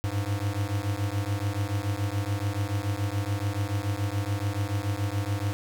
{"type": "beating tone pair", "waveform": "square", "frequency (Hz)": [98, 105], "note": ["G2", "G#2"], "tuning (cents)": [0, 19], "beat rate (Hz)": 7, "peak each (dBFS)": -30, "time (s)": [0.04, 5.53], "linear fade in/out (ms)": 0, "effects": []}